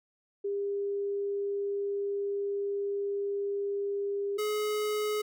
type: tone pair in turn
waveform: sine / square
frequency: 401.7 / 422.7 Hz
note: G4 / G#4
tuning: +42 / +31 cents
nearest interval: minor second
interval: 89 cents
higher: second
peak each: -29 / -29 dBFS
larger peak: neither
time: 0.44-4.38 / 4.38-5.22 s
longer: first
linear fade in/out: 10 ms
effects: none